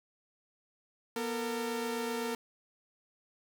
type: tone pair together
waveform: sawtooth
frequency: 241 / 454.2 Hz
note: B3 / A#4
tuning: -42 / -45 cents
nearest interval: major seventh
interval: 1097 cents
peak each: -33 / -31 dBFS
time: 1.16-2.35 s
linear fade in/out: 2 ms
effects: none